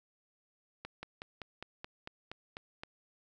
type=slowing click train; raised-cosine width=0.3 ms; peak=-26 dBFS; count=10; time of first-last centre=0.85-2.835 s; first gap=180 ms; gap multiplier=1.05; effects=none